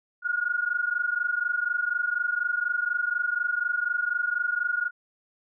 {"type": "tone pair together", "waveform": "sine", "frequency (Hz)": [1425.9, 1450], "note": ["F6", "F#6"], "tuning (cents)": [36, -35], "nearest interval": "unison", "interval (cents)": 29, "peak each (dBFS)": -27, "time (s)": [0.22, 4.91], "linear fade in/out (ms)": 50, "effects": []}